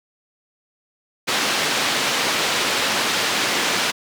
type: band-pass noise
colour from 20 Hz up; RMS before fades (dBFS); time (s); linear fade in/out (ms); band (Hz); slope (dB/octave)
white; -21; 1.27-3.92; 20; 180 to 4100; 12
effects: none